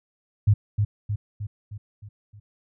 sine tone with echo, 103.83 Hz, G#2, in tune, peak -13 dBFS, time 0.47-0.54 s, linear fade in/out 10 ms, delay 310 ms, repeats 6, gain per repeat -5 dB, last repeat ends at 2.4 s, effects none

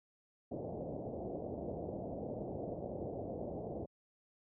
white low-pass noise, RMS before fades -42 dBFS, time 0.51-3.86 s, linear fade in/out 10 ms, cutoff 680 Hz, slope 48 dB/octave, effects high-pass 60 Hz 12 dB/octave

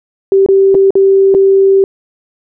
sine tone with dropouts, 388.9 Hz, G4, 14 cents flat, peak -4 dBFS, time 0.32-1.84 s, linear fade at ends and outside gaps 1 ms, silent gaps 0.462-0.487 / 0.745-0.75 / 0.906-0.954 / 1.342-1.348 s, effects none

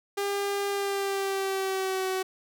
sawtooth tone with pitch glide, 401.2 to 376.5 Hz, G4 to F#4, +40 to +30 cents, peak -23 dBFS, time 0.17-2.23 s, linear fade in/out 10 ms, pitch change -110 cents, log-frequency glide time 0.69-2.08 s, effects none

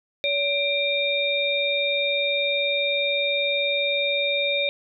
sine tone cluster, 568 / 2366 / 3685 Hz, C#5 / D7 / A#7, +42 / +12 / -21 cents, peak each -25 dBFS, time 0.24-4.69 s, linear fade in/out 0 ms, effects none

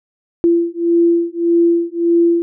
sine beating tone pair, 339.1 / 340.8 Hz, E4 / F4, +49 / -42 cents, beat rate 1.7 Hz, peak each -14 dBFS, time 0.44-2.42 s, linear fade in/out 0 ms, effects none

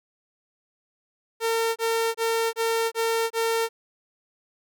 sawtooth tone bursts, 455 Hz, A#4, 42 cents flat, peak -18 dBFS, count 6, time 1.4-3.69 s, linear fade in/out 50 ms, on 360 ms, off 26 ms, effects none

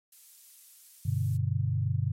violet noise, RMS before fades -49 dBFS, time 0.12-1.37 s, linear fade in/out 5 ms
sine chord, G major, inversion none, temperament equal, 98 / 123.47 / 146.83 Hz, G2 / B2 / D3, 0 / 0 / 0 cents, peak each -29 / -29 / -32 dBFS, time 1.05-2.12 s, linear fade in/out 10 ms
effects low-pass 12000 Hz 12 dB/octave + MP3 64 kbps

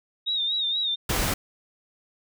sine tone with vibrato, 3729 Hz, A#7, in tune, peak -23 dBFS, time 0.26-0.96 s, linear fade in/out 20 ms, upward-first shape sine, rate 4.2 Hz, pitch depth 75 cents each way
pink noise, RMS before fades -25 dBFS, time 1.09-1.34 s, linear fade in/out 5 ms
effects none

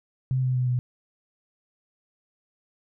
sine tone with pitch steps, 130 / 128.06 / 126.15 / 124.27 Hz, C3 / C3 / B2 / B2, -11 / -37 / +37 / +11 cents, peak -21 dBFS, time 0.31-0.79 s, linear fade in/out 0 ms, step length 120 ms, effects none

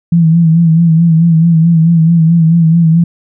sine tone with vibrato, 165.1 Hz, E3, 3 cents sharp, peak -4 dBFS, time 0.12-3.04 s, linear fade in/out 5 ms, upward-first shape sine, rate 4.6 Hz, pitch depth 57 cents each way, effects none

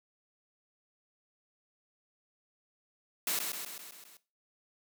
white noise with echo, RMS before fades -32 dBFS, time 3.27-3.39 s, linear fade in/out 2 ms, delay 130 ms, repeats 6, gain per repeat -4 dB, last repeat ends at 4.17 s, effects noise-tail reverb RT60 0.3 s tail -17 dB re dry + high-pass 200 Hz 12 dB/octave

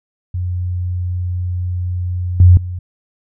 sine tone with level steps, 89.6 Hz, F2, 45 cents sharp, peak -17 / -3 / -21 dBFS, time 0.34-2.79 s, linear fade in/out 5 ms, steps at 2.4 / 2.57 s, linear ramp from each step 2 ms, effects none

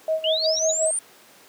sine tone with tremolo, 635 Hz, D#5, 35 cents sharp, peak -18 dBFS, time 0.08-0.91 s, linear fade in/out 2 ms, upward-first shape sine, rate 5.5 Hz, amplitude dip 85%
sine linear sweep, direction up, 2794 to 9200 Hz, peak -22 dBFS, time 0.24-0.99 s, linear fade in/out 2 ms
sine tone bursts, 3847 Hz, B7, 46 cents flat, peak -26 dBFS, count 3, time 0.44-0.714 s, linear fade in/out 5 ms, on 26 ms, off 98 ms
effects pink hiss -50 dBFS RMS until 1.48 s + high-pass 300 Hz 12 dB/octave

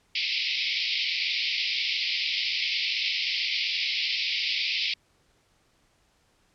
pink band-pass noise, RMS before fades -28 dBFS, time 0.15-4.94 s, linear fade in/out 5 ms, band 2100 to 5200 Hz, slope 96 dB/octave, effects pink hiss -66 dBFS RMS until 6.54 s + low-pass 9000 Hz 12 dB/octave

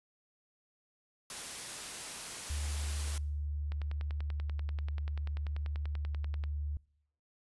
white noise, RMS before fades -42 dBFS, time 1.3-3.18 s, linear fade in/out 2 ms
sine tone, 73.42 Hz, D2, in tune, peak -33 dBFS, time 2.5-6.77 s, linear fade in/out 0 ms
click train, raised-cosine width 0.3 ms, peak -30 dBFS, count 29, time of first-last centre 3.72-6.438 s, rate 10.3 Hz
effects noise-tail reverb RT60 0.7 s tail -25 dB re dry + resampled to 24000 Hz

